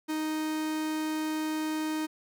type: tone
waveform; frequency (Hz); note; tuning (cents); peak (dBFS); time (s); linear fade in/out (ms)
45% pulse; 311.1; D#4; 0; -29; 0.08-2.07; 20
effects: none